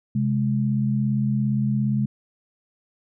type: tone pair together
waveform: sine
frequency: 131.7 / 209.1 Hz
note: C3 / G#3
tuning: +12 / +12 cents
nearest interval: minor sixth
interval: 800 cents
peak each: -22 dBFS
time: 0.15-2.06 s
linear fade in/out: 5 ms
effects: none